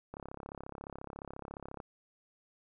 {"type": "click train", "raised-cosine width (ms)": 1, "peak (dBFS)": -29, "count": 58, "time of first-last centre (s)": [0.14, 1.802], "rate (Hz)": 34.3, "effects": []}